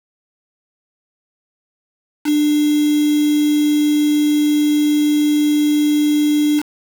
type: tone with quantisation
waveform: sine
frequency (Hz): 297.8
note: D4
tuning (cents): +24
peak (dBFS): -12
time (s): 2.24-6.63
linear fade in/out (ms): 50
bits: 4
effects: none